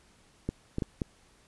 clicks, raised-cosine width 3 ms, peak -17 dBFS, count 4, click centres 0.49 / 0.784 / 0.822 / 1.018 s, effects pink hiss -62 dBFS RMS until 1.47 s + resampled to 24000 Hz

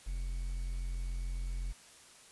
triangle tone with quantisation, 43.75 Hz, F1, 4 cents sharp, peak -32 dBFS, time 0.06-1.73 s, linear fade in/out 20 ms, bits 10, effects white hiss -57 dBFS RMS until 2.31 s + resampled to 24000 Hz

